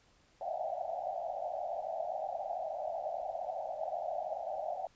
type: band-pass noise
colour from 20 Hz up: white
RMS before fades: -38 dBFS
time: 0.41-4.87 s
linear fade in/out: 2 ms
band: 590 to 780 Hz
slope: 96 dB/octave
effects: pink hiss -67 dBFS RMS until 4.95 s + resampled to 16000 Hz